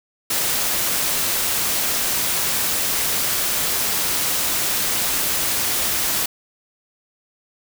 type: noise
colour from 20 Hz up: white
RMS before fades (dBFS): -21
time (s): 0.3-6.26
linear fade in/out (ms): 5
effects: none